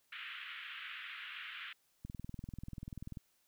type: band-pass noise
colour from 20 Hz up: white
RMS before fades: -47 dBFS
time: 0.12-1.73 s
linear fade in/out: 5 ms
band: 1300 to 3200 Hz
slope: 48 dB/octave
type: click train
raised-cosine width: 5 ms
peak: -32 dBFS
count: 24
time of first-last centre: 2.05-3.172 s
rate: 20.5 Hz
effects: white hiss -75 dBFS RMS until 3.47 s